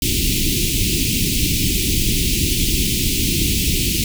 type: band-stop noise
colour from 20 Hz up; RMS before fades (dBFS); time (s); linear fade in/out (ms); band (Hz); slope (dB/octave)
pink; -18; 0.02-4.04; 2; 370 to 2400; 48
effects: none